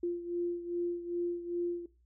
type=beating tone pair; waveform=sine; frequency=347.2 / 349.7 Hz; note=F4 / F4; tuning=-10 / +2 cents; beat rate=2.5 Hz; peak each=-33 / -38 dBFS; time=0.03-1.86 s; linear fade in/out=5 ms; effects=noise-tail reverb RT60 0.3 s tail -18 dB re dry + added 60 Hz sine -64 dBFS peak until 2.05 s